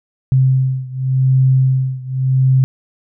sine beating tone pair, 130.9 / 131.78 Hz, C3 / C3, +1 / +13 cents, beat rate 0.88 Hz, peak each -13 / -15 dBFS, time 0.32-2.64 s, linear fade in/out 0 ms, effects none

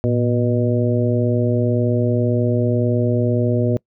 harmonic tone with a mistuned harmonic, 121.9 Hz, B2, 22 cents flat, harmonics 1 / 2 / 3 / 4 / 5, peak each -18 / -21 / -23 / -24 / -25 dBFS, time 0.04-3.77 s, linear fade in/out 0 ms, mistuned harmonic 1, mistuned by -110 cents, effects noise-tail reverb RT60 0.1 s tail -25 dB re dry

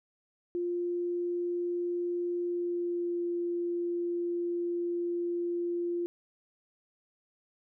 sine tone with pitch glide, 350 to 346.8 Hz, F4 to F4, +4 to -12 cents, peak -29 dBFS, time 0.55-6.06 s, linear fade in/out 0 ms, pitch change -16 cents, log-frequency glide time 2.47-3.26 s, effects none

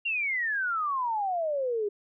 sine exponential sweep, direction down, 2809 to 400 Hz, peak -26 dBFS, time 0.05-1.89 s, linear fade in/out 10 ms, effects none

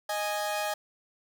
sawtooth tone pair together, 621 / 829 Hz, D#5 / G#5, -3 / -3 cents, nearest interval perfect fourth, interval 500 cents, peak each -28 dBFS, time 0.09-0.74 s, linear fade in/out 5 ms, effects 9-bit

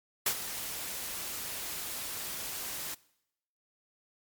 white noise with ADSR envelope, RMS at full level -26 dBFS, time 0.26-2.95 s, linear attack 4 ms, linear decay 76 ms, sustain -12 dB, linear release 13 ms, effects noise-tail reverb RT60 0.8 s tail -22 dB re dry + MP3 96 kbps

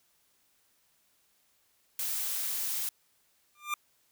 blue noise, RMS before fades -33 dBFS, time 1.99-2.89 s, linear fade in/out 2 ms
25% pulse tone with exponential growth, 1193 Hz, D6, 27 cents sharp, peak -23 dBFS, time 3.55-3.74 s, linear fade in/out 2 ms, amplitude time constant 40 ms
effects white hiss -70 dBFS RMS until 4.11 s

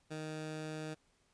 15% pulse tone, 155.56 Hz, D#3, in tune, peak -34 dBFS, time 0.1-0.95 s, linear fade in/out 20 ms, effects pink hiss -73 dBFS RMS until 1.33 s + resampled to 22050 Hz

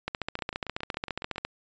two click trains, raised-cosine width 0.3 ms, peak -14 / -21 dBFS, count 21 / 8, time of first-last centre 0.08-1.45 / 0.39-1.36 s, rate 14.6 / 7.22 Hz, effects resampled to 16000 Hz

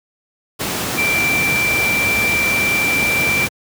sine tone in noise, 2349 Hz, D7, in tune, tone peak -15 dBFS, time 0.97-3.47 s, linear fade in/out 20 ms, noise pink, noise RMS -21 dBFS, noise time 0.59-3.49 s, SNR +3 dB, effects high-pass 100 Hz 12 dB/octave

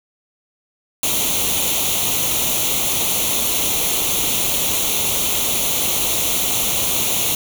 white noise with comb filter, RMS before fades -19 dBFS, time 1.03-7.35 s, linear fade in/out 2 ms, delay 0.3 ms, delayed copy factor +0.75, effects none

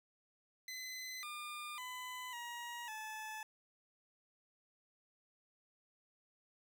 20% pulse tone with pitch steps, 2029 / 1205 / 1005 / 951 / 867 Hz, B6 / D6 / B5 / A#5 / A5, +46 / +44 / +30 / +34 / -26 cents, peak -39 dBFS, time 0.68-3.43 s, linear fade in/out 2 ms, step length 550 ms, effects none

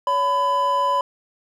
triangle tone pair together, 563 / 1003.2 Hz, C#5 / B5, +27 / +27 cents, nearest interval minor seventh, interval 1000 cents, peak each -23 / -16 dBFS, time 0.07-1.01 s, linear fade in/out 2 ms, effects none

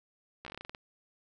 slowing click train, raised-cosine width 0.3 ms, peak -26 dBFS, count 11, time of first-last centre 0.45-0.749 s, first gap 14 ms, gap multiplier 1.16, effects none

